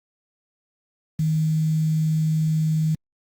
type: tone with quantisation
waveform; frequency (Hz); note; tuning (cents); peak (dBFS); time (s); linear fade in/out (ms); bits
sine; 157.1; D#3; +17; -18; 1.19-2.95; 5; 7
effects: Opus 48 kbps